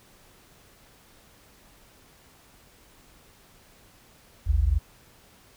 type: tone pair together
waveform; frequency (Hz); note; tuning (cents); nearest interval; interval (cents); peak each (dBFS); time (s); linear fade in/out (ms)
sine; 54.58 / 77; A1 / D#2; -13 / -17; tritone; 596; -22; 4.46-4.79; 20
effects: pink hiss -56 dBFS RMS until 5.56 s